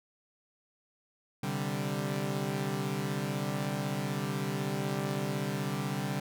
sawtooth chord, C suspended second, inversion none, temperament equal, 130.81 / 146.83 / 196 Hz, C3 / D3 / G3, 0 / 0 / 0 cents, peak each -33 / -31 / -31 dBFS, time 1.43-6.2 s, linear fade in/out 5 ms, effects none

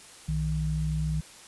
sine tone pair together, 61.74 / 155.58 Hz, B1 / D#3, 0 / 0 cents, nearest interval octave + major third, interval 1600 cents, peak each -30 / -27 dBFS, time 0.28-1.21 s, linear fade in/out 10 ms, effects white hiss -49 dBFS RMS until 1.47 s + resampled to 24000 Hz

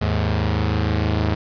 sawtooth tone pair together, 79.56 / 106.2 Hz, D#2 / G#2, +39 / +39 cents, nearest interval perfect fourth, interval 500 cents, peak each -17 dBFS, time 0.01-1.35 s, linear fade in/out 10 ms, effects resampled to 11025 Hz + 8-bit

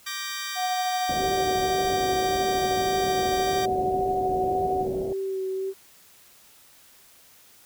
15% pulse chord, G minor, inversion second, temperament just, 1176 / 1568 / 1881.6 Hz, D6 / G6 / Bb6, +2 / 0 / +16 cents, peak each -29 dBFS, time 0.06-3.66 s, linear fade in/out 10 ms
sine tone with tremolo, 735 Hz, F#5, 12 cents flat, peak -23 dBFS, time 0.55-4.87 s, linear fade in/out 50 ms, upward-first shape sine, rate 13 Hz, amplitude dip 30%
white low-pass noise, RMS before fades -34 dBFS, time 1.09-5.13 s, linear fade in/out 2 ms, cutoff 670 Hz, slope 48 dB/octave
sine tone with vibrato, 382.7 Hz, G4, 42 cents flat, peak -26 dBFS, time 1.17-5.74 s, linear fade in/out 50 ms, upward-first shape sine, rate 1.8 Hz, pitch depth 18 cents each way
effects white hiss -54 dBFS RMS until 7.65 s

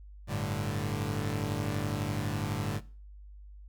sawtooth chord, G suspended second, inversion none, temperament equal, 98 / 110 / 146.83 Hz, G2 / A2 / D3, 0 / 0 / 0 cents, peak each -31 dBFS, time 0.27-2.81 s, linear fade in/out 50 ms, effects noise-tail reverb RT60 0.4 s tail -19 dB re dry + added 50 Hz sine -46 dBFS peak until 3.68 s

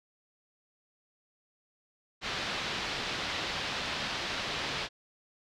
white low-pass noise, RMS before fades -35 dBFS, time 2.21-4.89 s, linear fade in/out 50 ms, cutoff 4300 Hz, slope 24 dB/octave, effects none

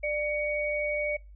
sine tone pair together, 594.4 / 2244 Hz, D5 / C#7, +21 / +21 cents, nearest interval octave + major seventh, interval 2300 cents, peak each -29 / -30 dBFS, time 0.03-1.17 s, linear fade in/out 10 ms, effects noise-tail reverb RT60 0.3 s tail -23 dB re dry + added 50 Hz sine -46 dBFS peak until 1.35 s

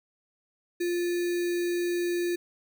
sine tone with sample-and-hold, 349.2 Hz, F4, in tune, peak -25 dBFS, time 0.8-2.36 s, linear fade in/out 10 ms, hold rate 2100 Hz, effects none

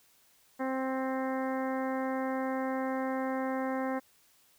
harmonic tone, 262.9 Hz, C4, 8 cents sharp, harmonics 1 / 2 / 3 / 4 / 5 / 6 / 7 / 8, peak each -33 / -35 / -38 / -41 / -46 / -46 / -45 / -50 dBFS, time 0.59-4 s, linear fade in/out 20 ms, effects white hiss -65 dBFS RMS until 4.58 s

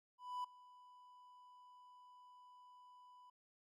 triangle tone with ADSR envelope, 993 Hz, B5, 9 cents sharp, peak -37 dBFS, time 0.18-3.3 s, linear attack 260 ms, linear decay 7 ms, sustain -21 dB, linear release 5 ms, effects Opus 48 kbps

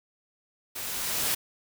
white noise with level ramp, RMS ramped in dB -36 to -26 dBFS, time 0.75-1.35 s, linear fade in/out 10 ms, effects none

